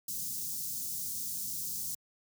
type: band-stop noise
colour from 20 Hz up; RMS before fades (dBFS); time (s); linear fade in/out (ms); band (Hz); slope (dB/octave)
white; -37; 0.08-1.95; 5; 220 to 5300; 24
effects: high-pass 100 Hz 12 dB/octave

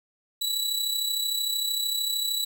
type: tone with amplitude modulation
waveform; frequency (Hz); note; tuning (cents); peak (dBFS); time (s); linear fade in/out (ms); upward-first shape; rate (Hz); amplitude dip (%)
sawtooth; 3934; B7; -7; -20; 0.41-2.45; 10; sine; 33.2; 50
effects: none

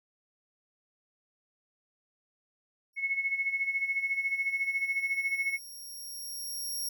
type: tone with exponential growth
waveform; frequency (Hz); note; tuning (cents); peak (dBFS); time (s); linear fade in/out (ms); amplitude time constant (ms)
15% pulse; 5588; F8; 0; -26; 2.93-6.89; 5; 860
type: tone with tremolo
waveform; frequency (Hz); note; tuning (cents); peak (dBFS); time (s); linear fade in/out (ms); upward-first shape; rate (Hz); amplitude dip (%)
sine; 2192; C#7; -20; -25; 2.96-5.59; 50; sine; 14; 70
effects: none

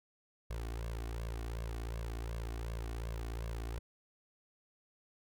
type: tone with flanger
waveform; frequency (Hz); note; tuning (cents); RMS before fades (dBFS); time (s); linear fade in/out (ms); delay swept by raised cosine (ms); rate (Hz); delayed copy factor
sawtooth; 56.6; A1; +50; -40; 0.5-3.79; 5; 1.8 to 2.76; 2.7; +1
effects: none

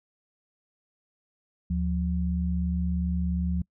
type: tone pair together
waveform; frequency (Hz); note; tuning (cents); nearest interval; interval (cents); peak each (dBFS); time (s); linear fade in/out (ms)
sine; 74.7 / 177.67; D2 / F3; +30 / +30; octave + minor third; 1500; -27; 1.7-3.62; 5
effects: noise-tail reverb RT60 0.1 s tail -25 dB re dry

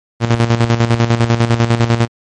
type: tone with tremolo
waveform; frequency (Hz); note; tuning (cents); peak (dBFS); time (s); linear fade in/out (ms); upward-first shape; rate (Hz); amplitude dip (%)
sawtooth; 116.6; A#2; +1; -4; 0.2-2.08; 50; square; 10; 65
effects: low-pass 6000 Hz 12 dB/octave + MP3 48 kbps

